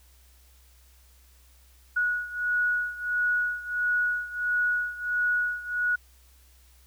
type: beating tone pair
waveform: sine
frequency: 1460 / 1461.5 Hz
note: F#6 / F#6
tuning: -24 / -22 cents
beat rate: 1.5 Hz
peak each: -26 / -29 dBFS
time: 1.96-5.96 s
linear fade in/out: 10 ms
effects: added 63 Hz sine -55 dBFS peak until 6.86 s + white hiss -61 dBFS RMS until 6.86 s